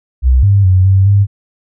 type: tone with pitch steps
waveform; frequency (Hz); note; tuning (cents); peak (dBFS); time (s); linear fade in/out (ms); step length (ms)
sine; 63.7 / 99.7 / 92.8 / 96.3 / 100.4; C2 / G2 / F#2 / G2 / G2; -46 / +30 / +6 / -30 / +42; -5; 0.22-1.27; 50; 210
effects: none